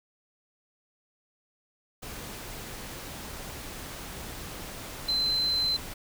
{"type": "tone in noise", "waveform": "sine", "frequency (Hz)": 4075, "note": "C8", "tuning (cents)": -47, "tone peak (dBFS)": -24, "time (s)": [5.08, 5.77], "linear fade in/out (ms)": 10, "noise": "pink", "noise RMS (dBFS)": -40, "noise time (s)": [2.02, 5.94], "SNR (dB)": 13, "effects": []}